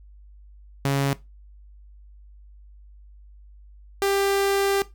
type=tone pair in turn; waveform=sawtooth; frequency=138.59 / 395.6 Hz; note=C#3 / G4; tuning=0 / +16 cents; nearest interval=octave + tritone; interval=1816 cents; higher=second; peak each=-16 dBFS; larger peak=neither; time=0.85-1.13 / 4.02-4.82 s; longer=second; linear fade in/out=0 ms; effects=noise-tail reverb RT60 0.2 s tail -17 dB re dry + added 50 Hz sine -45 dBFS peak until 4.94 s

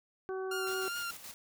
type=harmonic tone; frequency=378.5 Hz; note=F#4; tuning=39 cents sharp; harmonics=1 / 2 / 3 / 4; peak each=-35 / -45 / -47 / -48 dBFS; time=0.29-0.88 s; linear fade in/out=0 ms
type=tone with vibrato; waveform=sawtooth; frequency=1400 Hz; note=F6; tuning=4 cents sharp; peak=-32 dBFS; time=0.51-1.11 s; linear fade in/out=5 ms; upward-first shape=triangle; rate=4.8 Hz; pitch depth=25 cents each way
type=noise with tremolo; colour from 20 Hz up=white; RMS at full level=-46 dBFS; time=0.67-1.34 s; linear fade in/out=0 ms; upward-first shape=square; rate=7 Hz; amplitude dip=50%
effects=none

